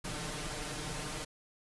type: noise with comb filter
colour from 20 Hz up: pink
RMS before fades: -39 dBFS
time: 0.04-1.25 s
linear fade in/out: 10 ms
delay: 6.6 ms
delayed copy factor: +0.95
effects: resampled to 24000 Hz